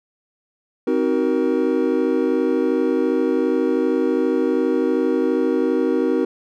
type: chord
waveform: triangle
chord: C half-diminished seventh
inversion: none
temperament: just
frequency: 261.6 / 314 / 376.7 / 470.9 Hz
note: C4 / Eb4 / Gb4 / Bb4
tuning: 0 / +16 / +31 / +18 cents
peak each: -20 dBFS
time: 0.87-6.25 s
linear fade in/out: 5 ms
effects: none